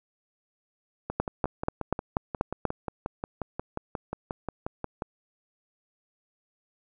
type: two click trains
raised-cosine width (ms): 1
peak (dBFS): -10 / -17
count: 7 / 23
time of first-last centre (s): 1.2-2.653 / 1.1-5.022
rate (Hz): 4.13 / 5.61
effects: none